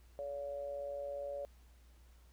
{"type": "tone with amplitude modulation", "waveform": "sine", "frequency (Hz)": 568, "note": "C#5", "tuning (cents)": 42, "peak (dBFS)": -36, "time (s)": [0.19, 1.45], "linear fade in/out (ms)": 0, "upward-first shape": "sine", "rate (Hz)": 137, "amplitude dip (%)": 60, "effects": ["added 60 Hz sine -59 dBFS peak until 2.32 s", "pink hiss -70 dBFS RMS until 2.32 s"]}